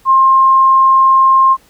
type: tone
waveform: sine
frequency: 1062 Hz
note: C6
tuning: 25 cents sharp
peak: -5 dBFS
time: 0.05-1.57 s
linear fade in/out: 50 ms
effects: pink hiss -49 dBFS RMS until 1.69 s